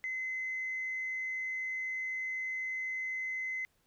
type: tone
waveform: sine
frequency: 2048 Hz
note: C7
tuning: 38 cents flat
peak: -33 dBFS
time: 0.04-3.65 s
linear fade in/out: 0 ms
effects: tanh soft clip ceiling -29 dBFS + pink hiss -73 dBFS RMS until 3.86 s